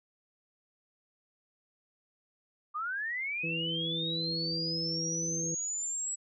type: linear sweep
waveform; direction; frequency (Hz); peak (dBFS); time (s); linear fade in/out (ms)
sine; up; 1174.7 to 7820; -32; 2.74-6.16; 20
type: harmonic tone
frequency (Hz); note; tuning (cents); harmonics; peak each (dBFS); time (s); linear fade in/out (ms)
164.81; E3; 0; 1 / 2 / 3; -37 / -40 / -42; 3.43-5.55; 10
effects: none